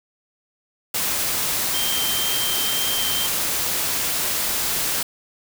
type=tone in noise; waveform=sine; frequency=3149 Hz; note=G7; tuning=7 cents sharp; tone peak=-25 dBFS; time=1.74-3.27 s; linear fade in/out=5 ms; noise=white; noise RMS=-23 dBFS; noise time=0.94-5.03 s; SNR=-5 dB; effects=none